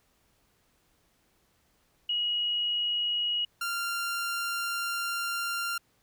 sine / sawtooth tone pair in turn, 2900 / 1388.5 Hz, F#7 / F6, -35 / -10 cents, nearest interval octave + minor second, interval 1275 cents, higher first, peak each -26 dBFS, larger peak neither, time 2.09-3.45 / 3.61-5.78 s, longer second, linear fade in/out 5 ms, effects pink hiss -69 dBFS RMS until 6.02 s

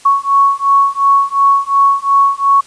sine beating tone pair, 1108.7 / 1111.5 Hz, C#6 / C#6, 0 / +4 cents, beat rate 2.8 Hz, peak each -11 dBFS, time 0.05-2.61 s, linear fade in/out 10 ms, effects white hiss -41 dBFS RMS until 2.66 s + resampled to 22050 Hz

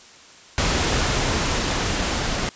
pink noise with level ramp, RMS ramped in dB -20 to -24 dBFS, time 0.58-2.49 s, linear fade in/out 0 ms, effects white hiss -46 dBFS RMS until 2.55 s + resampled to 16000 Hz

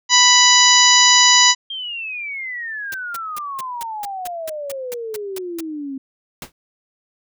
harmonic tone, 987.8 Hz, B5, in tune, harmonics 1 / 2 / 3 / 4 / 5 / 6 / 7, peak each -17 / -17 / -17 / -17 / -17 / -17 / -17 dBFS, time 0.09-1.55 s, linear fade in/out 50 ms
sine exponential sweep, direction down, 3220 to 263.8 Hz, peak -25 dBFS, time 1.7-5.98 s, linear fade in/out 5 ms
white noise bursts, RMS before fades -31 dBFS, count 13, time 2.92-5.606 s, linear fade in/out 2 ms, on 22 ms, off 200 ms
pink noise with exponential decay, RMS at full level -26 dBFS, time 6.42-6.52 s, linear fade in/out 2 ms, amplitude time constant 21 ms
effects none

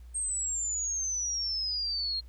sine exponential sweep, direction down, 8520 to 4204 Hz, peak -29 dBFS, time 0.14-2.21 s, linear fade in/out 20 ms, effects added 60 Hz sine -45 dBFS peak until 2.28 s + pink hiss -67 dBFS RMS until 2.28 s

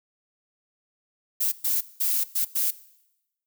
violet noise bursts at uneven times, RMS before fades -24 dBFS, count 5, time 1.4-1.52 / 1.64-1.81 / 2-2.24 / 2.35-2.45 / 2.55-2.71 s, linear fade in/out 10 ms, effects noise-tail reverb RT60 0.9 s tail -19 dB re dry

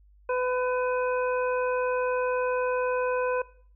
harmonic tone, 502 Hz, B4, 28 cents sharp, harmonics 1 / 2 / 3 / 5, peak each -25 / -31 / -35 / -39 dBFS, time 0.29-3.42 s, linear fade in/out 5 ms, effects noise-tail reverb RT60 0.5 s tail -20 dB re dry + added 50 Hz sine -54 dBFS peak until 3.75 s

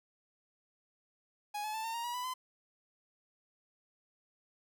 45% pulse tone with pitch steps, 831 / 855.8 / 881.4 / 907.8 / 934.9 / 962.9 / 991.7 / 1021.3 Hz, G#5 / A5 / A5 / A#5 / A#5 / B5 / B5 / C6, +1 / -48 / +3 / -46 / +5 / -44 / +7 / -42 cents, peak -36 dBFS, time 1.54-2.34 s, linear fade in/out 10 ms, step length 100 ms, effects none

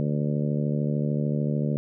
harmonic tone, 73.42 Hz, D2, in tune, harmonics 2 / 3 / 4 / 5 / 6 / 7 / 8, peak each -25 / -28 / -35 / -37 / -37 / -37 / -38 dBFS, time 0-1.77 s, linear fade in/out 0 ms, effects none

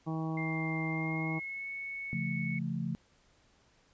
harmonic tone, 160 Hz, D#3, 49 cents sharp, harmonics 1 / 2 / 3 / 4 / 5 / 6 / 7, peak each -34 / -37 / -48 / -47 / -44 / -49 / -47 dBFS, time 0.06-1.4 s, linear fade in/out 20 ms
sine tone with pitch glide, 2100 to 2211 Hz, C7 to C#7, +6 to -5 cents, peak -37 dBFS, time 0.37-2.59 s, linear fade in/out 5 ms, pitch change +89 cents, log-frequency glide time 0.87-1.68 s
sine chord, Db augmented, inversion none, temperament equal with one note detuned, 138.59 / 171.12 / 220 Hz, Db3 / F3 / A3, 0 / -35 / 0 cents, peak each -37 / -35 / -37 dBFS, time 2.13-2.95 s, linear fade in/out 0 ms
effects pink hiss -67 dBFS RMS until 3.93 s + resampled to 16000 Hz

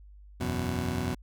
20% pulse chord, E suspended second, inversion none, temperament just, 82.41 / 92.71 / 123.61 Hz, E2 / F#2 / B2, 0 / +4 / +2 cents, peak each -29 dBFS, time 0.4-1.15 s, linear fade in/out 10 ms, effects added 50 Hz sine -48 dBFS peak until 1.22 s

